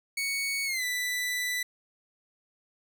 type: tone with pitch glide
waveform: sawtooth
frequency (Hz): 2225 to 1982.2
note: C#7 to B6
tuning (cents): +6 to +6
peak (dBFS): -25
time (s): 0.17-1.63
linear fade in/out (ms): 5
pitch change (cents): -200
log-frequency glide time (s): 0.65-0.84
effects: none